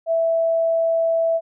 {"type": "tone", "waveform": "sine", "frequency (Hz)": 659.3, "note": "E5", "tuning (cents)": 0, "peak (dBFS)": -16, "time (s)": [0.06, 1.41], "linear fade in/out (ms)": 50, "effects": []}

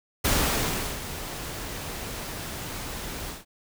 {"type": "noise with ADSR envelope", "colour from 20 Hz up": "pink", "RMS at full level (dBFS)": -22, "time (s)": [0.24, 3.45], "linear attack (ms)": 10, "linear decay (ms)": 740, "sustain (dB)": -13, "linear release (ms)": 160, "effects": []}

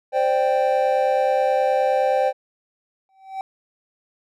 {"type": "chord", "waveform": "triangle", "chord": "C suspended second", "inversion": "none", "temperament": "equal with one note detuned", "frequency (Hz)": [523.3, 592.8, 784], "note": ["C5", "D5", "G5"], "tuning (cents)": [0, 16, 0], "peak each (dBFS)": [-18, -21, -19], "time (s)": [0.12, 2.33], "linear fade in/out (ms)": 50}
{"type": "tone with exponential growth", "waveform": "triangle", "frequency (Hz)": 770, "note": "G5", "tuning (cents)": -31, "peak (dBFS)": -21, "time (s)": [3.09, 3.41], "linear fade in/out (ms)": 1, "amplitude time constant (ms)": 69}
{"effects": []}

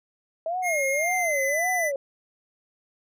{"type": "tone with vibrato", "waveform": "sine", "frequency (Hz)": 631, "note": "D#5", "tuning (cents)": 24, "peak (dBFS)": -25, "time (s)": [0.46, 1.96], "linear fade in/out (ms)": 2, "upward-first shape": "sine", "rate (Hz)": 1.8, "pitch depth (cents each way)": 280}
{"type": "tone with pitch glide", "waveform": "square", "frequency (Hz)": [2140, 1996.7], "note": ["C7", "B6"], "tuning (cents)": [38, 18], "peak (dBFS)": -25, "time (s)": [0.62, 1.92], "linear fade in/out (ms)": 50, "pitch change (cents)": -120, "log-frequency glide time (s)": [0.93, 1.6]}
{"effects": []}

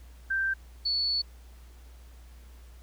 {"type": "tone pair in turn", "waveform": "sine", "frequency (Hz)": [1568, 4435], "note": ["G6", "C#8"], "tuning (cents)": [0, 0], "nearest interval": "octave + tritone", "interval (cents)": 1800, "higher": "second", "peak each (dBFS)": -25, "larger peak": "neither", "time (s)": [[0.3, 0.54], [0.85, 1.22]], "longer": "second", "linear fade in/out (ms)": 10, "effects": ["added 60 Hz sine -47 dBFS peak until 2.82 s", "pink hiss -60 dBFS RMS until 2.82 s"]}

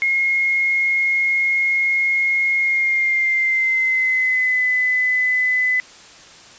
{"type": "tone with pitch glide", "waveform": "sine", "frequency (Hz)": [2153, 2009], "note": ["C7", "B6"], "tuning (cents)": [49, 29], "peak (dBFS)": -15, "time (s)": [0.02, 5.8], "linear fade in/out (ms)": 0, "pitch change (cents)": -120, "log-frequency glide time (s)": [2.55, 4.63], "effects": ["white hiss -43 dBFS RMS until 6.58 s", "resampled to 16000 Hz"]}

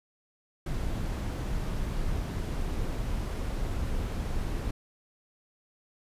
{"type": "noise", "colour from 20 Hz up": "brown", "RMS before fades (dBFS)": -31, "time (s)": [0.66, 4.71], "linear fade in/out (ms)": 5, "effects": ["resampled to 32000 Hz"]}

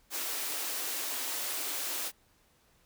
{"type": "high-pass noise", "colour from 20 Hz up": "white", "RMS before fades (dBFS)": -35, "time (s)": [0.1, 2.12], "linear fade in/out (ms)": 50, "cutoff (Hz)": 260, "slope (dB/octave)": 96, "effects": ["pink hiss -67 dBFS RMS until 2.85 s"]}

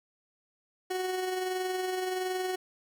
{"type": "tone with amplitude modulation", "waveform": "30% pulse", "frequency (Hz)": 370, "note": "F#4", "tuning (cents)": 0, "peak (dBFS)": -26, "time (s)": [0.9, 2.56], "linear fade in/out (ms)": 10, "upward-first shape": "sine", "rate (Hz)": 21.4, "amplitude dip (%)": 35, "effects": []}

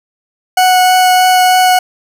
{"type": "tone with vibrato", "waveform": "40% pulse", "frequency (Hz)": 737, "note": "F#5", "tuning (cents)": -7, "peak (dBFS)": -5, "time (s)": [0.57, 1.79], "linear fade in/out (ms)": 5, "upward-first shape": "triangle", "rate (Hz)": 3.2, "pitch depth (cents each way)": 8, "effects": []}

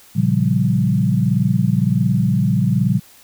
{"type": "chord", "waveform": "sine", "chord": "G half-diminished seventh", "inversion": "first", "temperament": "equal", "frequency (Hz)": [116.54, 138.59, 174.61, 196], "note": ["Bb2", "Db3", "F3", "G3"], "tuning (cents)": [0, 0, 0, 0], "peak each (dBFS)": -19, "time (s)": [0.15, 3], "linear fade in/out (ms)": 20, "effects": ["white hiss -47 dBFS RMS until 3.23 s"]}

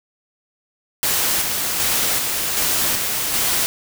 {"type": "noise with tremolo", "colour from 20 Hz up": "white", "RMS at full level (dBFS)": -19, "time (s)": [1.03, 3.66], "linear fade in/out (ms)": 0, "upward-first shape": "square", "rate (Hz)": 1.3, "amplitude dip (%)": 30, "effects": []}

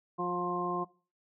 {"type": "harmonic tone with a mistuned harmonic", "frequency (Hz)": 177.6, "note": "F3", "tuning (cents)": 29, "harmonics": [1, 2, 3, 4, 5, 6], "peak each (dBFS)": [-38, -35, -45, -38, -46, -34], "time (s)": [0.18, 0.85], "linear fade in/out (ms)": 20, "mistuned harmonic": 6, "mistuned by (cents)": -16, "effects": ["noise-tail reverb RT60 0.4 s tail -21 dB re dry"]}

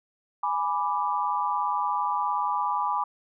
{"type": "chord", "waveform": "sine", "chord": "G# diminished", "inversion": "none", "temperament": "equal", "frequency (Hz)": [830.6, 987.8, 1174.7], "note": ["G#5", "B5", "D6"], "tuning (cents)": [0, 0, 0], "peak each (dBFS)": [-29, -27, -29], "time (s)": [0.43, 3.04], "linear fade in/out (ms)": 5, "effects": []}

